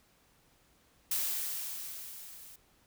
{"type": "noise with level ramp", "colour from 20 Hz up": "blue", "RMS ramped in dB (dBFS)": [-31, -52], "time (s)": [1.11, 2.56], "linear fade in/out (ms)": 5, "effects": ["pink hiss -67 dBFS RMS until 2.86 s"]}